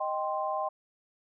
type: chord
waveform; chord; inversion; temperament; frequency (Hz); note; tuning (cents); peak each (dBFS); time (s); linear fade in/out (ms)
sine; C minor; first; equal; 622.3 / 784 / 1046.5; Eb5 / G5 / C6; 0 / 0 / 0; -33; 0-0.69; 10
effects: none